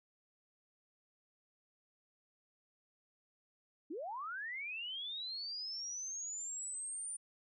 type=linear sweep; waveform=sine; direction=up; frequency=270 to 9270 Hz; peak=-40 dBFS; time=3.9-7.17 s; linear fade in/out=10 ms; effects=none

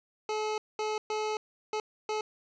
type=tone bursts at uneven times; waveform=25% pulse; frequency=429.3 Hz; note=A4; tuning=43 cents flat; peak=-26 dBFS; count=5; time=0.29-0.58 / 0.79-0.98 / 1.1-1.37 / 1.73-1.8 / 2.09-2.21 s; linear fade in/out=2 ms; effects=resampled to 16000 Hz + 10-bit

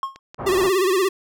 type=tone with exponential decay; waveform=triangle; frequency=1079 Hz; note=C#6; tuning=47 cents flat; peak=-17 dBFS; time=0.03-0.19 s; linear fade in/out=1 ms; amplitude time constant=34 ms
type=clicks; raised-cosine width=0.2 ms; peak=-22 dBFS; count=2; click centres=0.16 / 0.345 s
type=low-pass noise; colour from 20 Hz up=white; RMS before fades=-30 dBFS; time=0.38-0.7 s; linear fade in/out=20 ms; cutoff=1100 Hz; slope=24 dB/octave
type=tone with vibrato; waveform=square; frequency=376.9 Hz; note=F#4; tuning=32 cents sharp; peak=-17 dBFS; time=0.46-1.09 s; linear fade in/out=10 ms; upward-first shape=sine; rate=17 Hz; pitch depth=98 cents each way
effects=none

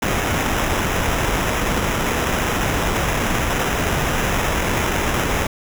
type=noise with sample-and-hold; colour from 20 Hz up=pink; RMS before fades=-20 dBFS; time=0.02-5.47 s; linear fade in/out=5 ms; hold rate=4410 Hz; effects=none

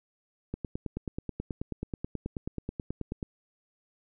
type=click train; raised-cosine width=3 ms; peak=-20 dBFS; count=26; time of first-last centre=0.54-3.228 s; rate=9.3 Hz; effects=none

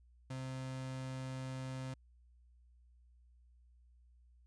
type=tone; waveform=35% pulse; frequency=130.81 Hz; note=C3; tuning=in tune; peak=-39 dBFS; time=0.3-1.94 s; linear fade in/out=5 ms; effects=added 60 Hz sine -62 dBFS peak until 4.46 s + resampled to 22050 Hz

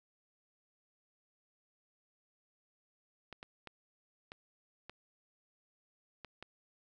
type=clicks; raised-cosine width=0.3 ms; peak=-30 dBFS; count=7; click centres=3.327 / 3.429 / 3.673 / 4.319 / 4.896 / 6.247 / 6.426 s; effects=none

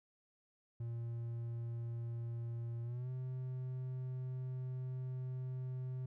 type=tone with pitch glide; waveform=triangle; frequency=117.1 to 128.44 Hz; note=A#2 to C3; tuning=+8 to -32 cents; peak=-37 dBFS; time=0.8-6.06 s; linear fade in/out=5 ms; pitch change=+160 cents; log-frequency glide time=2.83-3.1 s; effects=none

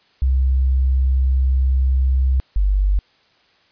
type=tone pair in turn; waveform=sine; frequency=65.4 / 48.88 Hz; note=C2 / G1; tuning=0 / -4 cents; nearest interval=perfect fourth; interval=504 cents; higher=first; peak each=-13 dBFS; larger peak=neither; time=0.22-2.4 / 2.56-2.99 s; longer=first; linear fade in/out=0 ms; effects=white hiss -57 dBFS RMS until 3.71 s + resampled to 11025 Hz

